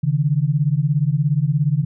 sine beating tone pair, 138.59 / 155.59 Hz, C#3 / D#3, 0 / 0 cents, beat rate 17 Hz, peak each -18 dBFS, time 0.03-1.85 s, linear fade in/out 10 ms, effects none

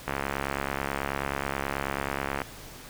click train, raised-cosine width 0.5 ms, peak -13 dBFS, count 163, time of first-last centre 0.08-2.418 s, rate 69.3 Hz, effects pink hiss -45 dBFS RMS until 2.89 s

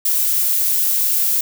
violet noise, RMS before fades -17 dBFS, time 0.05-1.41 s, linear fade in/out 5 ms, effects none

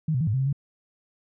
sine tone with pitch steps, 157.1 / 126 / 161.9 / 104.9 / 131.9 / 134.1 / 140.1 Hz, D#3 / B2 / E3 / G#2 / C3 / C3 / C#3, +17 / +35 / -31 / +18 / +14 / +43 / +19 cents, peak -21 dBFS, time 0.08-0.528 s, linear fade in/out 5 ms, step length 64 ms, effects none

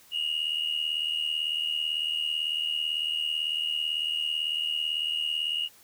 sine tone pair together, 2833 / 2911 Hz, F7 / F#7, +24 / -29 cents, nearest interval unison, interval 47 cents, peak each -28 dBFS, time 0.11-5.69 s, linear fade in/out 50 ms, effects tanh soft clip ceiling -22 dBFS + white hiss -56 dBFS RMS until 5.83 s

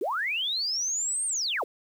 sine linear two-way sweep, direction up then down, 311.1 to 8870 to 311.1 Hz, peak -26 dBFS, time 0.01-1.64 s, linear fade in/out 5 ms, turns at 1.26 s, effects 9-bit

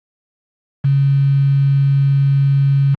sine tone with quantisation, 138.59 Hz, C#3, in tune, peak -10 dBFS, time 0.84-2.95 s, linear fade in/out 10 ms, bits 5, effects low-pass 2000 Hz 12 dB/octave + Opus 48 kbps

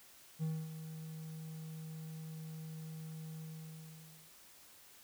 triangle tone with ADSR envelope, 158.7 Hz, D#3, 35 cents sharp, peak -31 dBFS, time 0.39-4.32 s, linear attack 36 ms, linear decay 250 ms, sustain -11 dB, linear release 920 ms, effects white hiss -60 dBFS RMS until 5.03 s

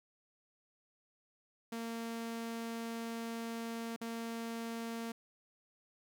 sawtooth tone with dropouts, 229.7 Hz, A#3, 25 cents flat, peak -35 dBFS, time 1.72-5.12 s, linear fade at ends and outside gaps 5 ms, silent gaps 3.963-4.012 s, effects none

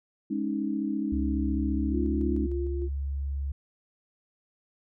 sine chord, Ab suspended fourth, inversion none, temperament just, 207.7 / 276.9 / 311.5 Hz, Ab3 / Db4 / Eb4, 0 / -2 / +2 cents, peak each -31 dBFS, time 0.3-2.47 s, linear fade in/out 10 ms
sine tone, 69.5 Hz, C#2, 5 cents sharp, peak -28 dBFS, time 1.12-3.52 s, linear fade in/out 5 ms
sine tone with tremolo, 349.2 Hz, F4, in tune, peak -30 dBFS, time 1.91-2.89 s, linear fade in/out 50 ms, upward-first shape square, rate 3.3 Hz, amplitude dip 30%
effects none

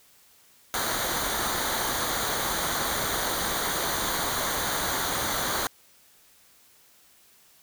pink noise with comb filter, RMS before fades -28 dBFS, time 0.74-5.67 s, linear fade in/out 0 ms, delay 0.38 ms, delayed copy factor -0.7, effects white hiss -58 dBFS RMS until 7.62 s

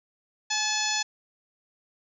harmonic tone with a mistuned harmonic, 861 Hz, A5, 38 cents flat, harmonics 1 / 2 / 3 / 4 / 5 / 6 / 7 / 8, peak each -33 / -33 / -33 / -33 / -33 / -33 / -33 / -33 dBFS, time 0.5-1.03 s, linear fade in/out 10 ms, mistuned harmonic 1, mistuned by -27 cents, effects none

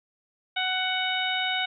harmonic tone, 744 Hz, F#5, 9 cents sharp, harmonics 1 / 2 / 3 / 4 / 5, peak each -31 / -31 / -31 / -31 / -31 dBFS, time 0.56-1.66 s, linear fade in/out 10 ms, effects none

